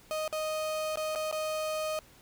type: tone with dropouts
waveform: 35% pulse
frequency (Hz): 622.3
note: D#5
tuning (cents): 0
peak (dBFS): -29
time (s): 0.11-1.99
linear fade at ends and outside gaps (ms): 0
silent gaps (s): 0.278-0.327 / 0.957-0.973 / 1.151-1.158 / 1.313-1.326
effects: pink hiss -58 dBFS RMS until 2.21 s